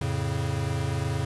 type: chord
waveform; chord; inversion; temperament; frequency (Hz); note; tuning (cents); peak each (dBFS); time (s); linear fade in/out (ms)
square; F augmented; none; equal; 87.31 / 110 / 138.59; F2 / A2 / C#3; 0 / 0 / 0; -32 / -31 / -30; 0.01-1.25; 5
effects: resampled to 24000 Hz + 9-bit